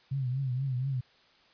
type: tone with vibrato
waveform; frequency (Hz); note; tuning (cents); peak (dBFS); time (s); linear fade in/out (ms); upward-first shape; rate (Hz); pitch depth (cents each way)
sine; 130.81; C3; 0; -28; 0.11-1.01; 10; triangle; 4.2; 120
effects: white hiss -62 dBFS RMS until 1.53 s + resampled to 11025 Hz